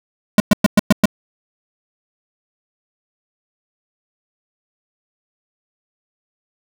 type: tone bursts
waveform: square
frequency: 207.7 Hz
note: G#3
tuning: in tune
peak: -7 dBFS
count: 6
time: 0.38-1.056 s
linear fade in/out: 2 ms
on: 21 ms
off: 110 ms
effects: none